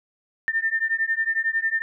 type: beating tone pair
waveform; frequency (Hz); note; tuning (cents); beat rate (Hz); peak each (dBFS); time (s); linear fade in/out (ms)
sine; 1796 / 1807; A6 / A6; +35 / +46; 11; -24; 0.48-1.82; 0
effects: none